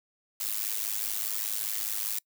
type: noise with amplitude modulation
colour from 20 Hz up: blue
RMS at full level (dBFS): -28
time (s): 0.4-2.19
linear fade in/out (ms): 5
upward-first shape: sine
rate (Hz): 105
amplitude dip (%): 90
effects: noise-tail reverb RT60 0.1 s tail -25 dB re dry